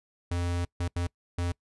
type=tone bursts at uneven times; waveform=square; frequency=87.31 Hz; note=F2; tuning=in tune; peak=-28 dBFS; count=4; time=0.31-0.65 / 0.8-0.88 / 0.96-1.07 / 1.38-1.52 s; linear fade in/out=5 ms; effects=noise-tail reverb RT60 0.1 s tail -24 dB re dry + resampled to 24000 Hz